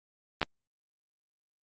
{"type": "clicks", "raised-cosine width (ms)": 0.3, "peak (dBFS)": -11, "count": 2, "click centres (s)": [0.416, 0.429], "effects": ["Opus 32 kbps"]}